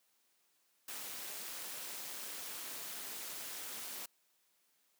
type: noise with amplitude modulation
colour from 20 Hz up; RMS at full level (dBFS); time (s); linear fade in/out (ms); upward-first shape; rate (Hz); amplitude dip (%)
white; -42; 0.88-4.06; 5; sine; 212; 60
effects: white hiss -75 dBFS RMS until 4.99 s + high-pass 200 Hz 12 dB/octave